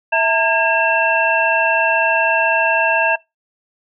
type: tone cluster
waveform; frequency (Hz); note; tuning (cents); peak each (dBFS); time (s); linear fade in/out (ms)
sine; 656 / 908 / 1628 / 2686; E5 / A#5 / G#6 / E7; -9 / -46 / -35 / +32; -18; 0.12-3.16; 10
effects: noise-tail reverb RT60 0.2 s tail -22 dB re dry